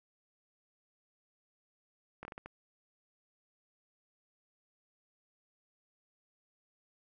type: slowing click train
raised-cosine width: 0.5 ms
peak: -29 dBFS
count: 6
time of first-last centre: 2.23-2.46 s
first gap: 21 ms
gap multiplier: 1.4
effects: none